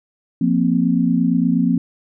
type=chord; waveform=sine; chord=F suspended fourth; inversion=none; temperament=equal; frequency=174.61 / 233.1 / 261.6 Hz; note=F3 / Bb3 / C4; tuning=0 / 0 / 0 cents; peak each=-18 dBFS; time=0.41-1.78 s; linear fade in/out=5 ms; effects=none